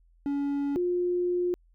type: tone pair in turn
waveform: triangle / sine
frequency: 282.8 / 355.3 Hz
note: C#4 / F4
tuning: +35 / +30 cents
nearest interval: major third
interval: 395 cents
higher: second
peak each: -24 dBFS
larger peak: neither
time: 0.26-0.76 / 0.76-1.54 s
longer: second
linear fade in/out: 0 ms
effects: added 42 Hz sine -58 dBFS peak until 1.74 s